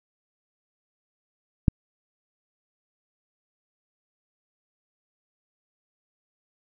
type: click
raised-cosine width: 5 ms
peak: -4 dBFS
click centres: 1.682 s
effects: none